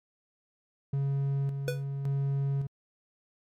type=tone with tremolo; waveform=triangle; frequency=138.59 Hz; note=C#3; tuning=in tune; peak=-24 dBFS; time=0.93-2.67 s; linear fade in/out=5 ms; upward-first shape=square; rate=0.89 Hz; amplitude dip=45%
type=tone with exponential decay; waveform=square; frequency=493 Hz; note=B4; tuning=3 cents flat; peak=-26 dBFS; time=1.68-1.84 s; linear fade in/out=0 ms; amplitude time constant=34 ms
effects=MP3 64 kbps